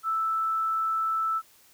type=tone; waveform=sine; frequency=1318.5 Hz; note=E6; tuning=in tune; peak=-24 dBFS; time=0.03-1.42 s; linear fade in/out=50 ms; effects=white hiss -58 dBFS RMS until 1.73 s